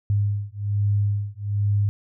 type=beating tone pair; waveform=sine; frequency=101.6 / 102.8 Hz; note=G#2 / G#2; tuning=-38 / -17 cents; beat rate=1.2 Hz; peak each=-23 dBFS; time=0.1-1.89 s; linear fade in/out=0 ms; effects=none